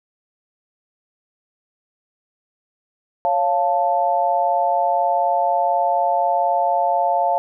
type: chord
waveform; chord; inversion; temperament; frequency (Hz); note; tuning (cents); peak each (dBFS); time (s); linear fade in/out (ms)
sine; Db augmented; none; equal; 554.4 / 698.5 / 880; Db5 / F5 / A5; 0 / 0 / 0; -23 / -18 / -20; 3.25-7.38; 0
effects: none